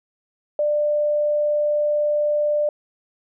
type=tone; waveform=sine; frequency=594 Hz; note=D5; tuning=20 cents sharp; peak=-17 dBFS; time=0.59-2.69 s; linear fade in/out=2 ms; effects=none